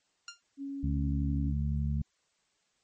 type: tone with exponential decay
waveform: 10% pulse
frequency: 1396.9 Hz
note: F6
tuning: in tune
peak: -29 dBFS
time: 0.28-0.41 s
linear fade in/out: 2 ms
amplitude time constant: 28 ms
type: tone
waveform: sine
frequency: 277.2 Hz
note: C#4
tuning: in tune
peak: -35 dBFS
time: 0.57-1.54 s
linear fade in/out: 50 ms
type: harmonic tone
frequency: 71.9 Hz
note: D2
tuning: 36 cents flat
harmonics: 1 / 2 / 3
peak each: -30 / -32 / -37 dBFS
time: 0.83-2.02 s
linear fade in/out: 5 ms
effects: white hiss -74 dBFS RMS until 2.83 s + MP3 32 kbps